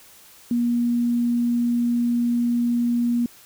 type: tone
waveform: sine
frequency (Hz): 238.7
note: A#3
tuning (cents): +41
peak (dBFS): -18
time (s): 0.51-3.26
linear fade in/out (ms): 2
effects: white hiss -49 dBFS RMS until 3.45 s